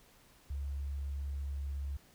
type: tone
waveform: sine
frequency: 69.9 Hz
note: C#2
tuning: 15 cents sharp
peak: -35 dBFS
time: 0.5-1.97 s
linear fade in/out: 5 ms
effects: pink hiss -63 dBFS RMS until 2.14 s